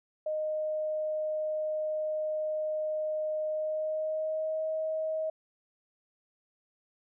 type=tone with pitch glide; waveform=sine; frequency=618 to 631.7 Hz; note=D#5 to D#5; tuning=-12 to +26 cents; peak=-29 dBFS; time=0.26-5.3 s; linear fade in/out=5 ms; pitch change=+38 cents; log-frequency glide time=3.49-4.68 s; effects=none